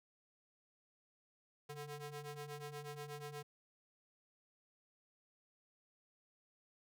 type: ring-modulated tone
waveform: sawtooth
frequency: 293.7 Hz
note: D4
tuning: in tune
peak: -39 dBFS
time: 1.69-3.43 s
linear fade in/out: 10 ms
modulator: 151 Hz
effects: none